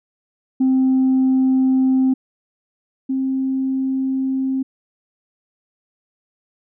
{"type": "tone pair in turn", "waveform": "sine", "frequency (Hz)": [261.6, 264.9], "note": ["C4", "C4"], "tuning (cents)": [0, 22], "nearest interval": "unison", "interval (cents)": 22, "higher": "second", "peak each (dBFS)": [-11, -17], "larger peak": "first", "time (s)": [[0.6, 2.14], [3.09, 4.63]], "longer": "neither", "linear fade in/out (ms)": 10, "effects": ["tanh soft clip ceiling -10 dBFS"]}